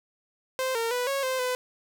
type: tone with pitch steps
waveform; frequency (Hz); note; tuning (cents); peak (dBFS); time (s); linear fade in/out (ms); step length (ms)
sawtooth; 520 / 458.8 / 493.5 / 550 / 519 / 503; C5 / A#4 / B4 / C#5 / C5 / B4; -11 / -28 / -1 / -14 / -14 / +32; -22; 0.59-1.55; 0; 160
effects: none